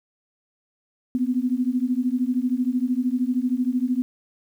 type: beating tone pair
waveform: sine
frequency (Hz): 244.7 / 257.7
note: B3 / C4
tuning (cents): -16 / -26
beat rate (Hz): 13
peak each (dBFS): -23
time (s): 1.15-4.02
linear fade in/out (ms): 0
effects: 9-bit